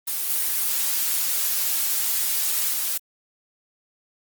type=noise with level steps; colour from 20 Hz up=blue; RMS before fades=-26 / -23 / -25 dBFS; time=0.07-2.98 s; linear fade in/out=10 ms; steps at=0.29 / 2.72 s; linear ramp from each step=10 ms; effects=Opus 24 kbps